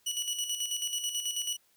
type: tone with tremolo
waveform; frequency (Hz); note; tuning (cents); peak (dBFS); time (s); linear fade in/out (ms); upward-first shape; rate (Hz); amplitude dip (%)
20% pulse; 2939; F#7; -12; -24; 0.06-1.57; 10; square; 9.2; 55
effects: white hiss -68 dBFS RMS until 1.76 s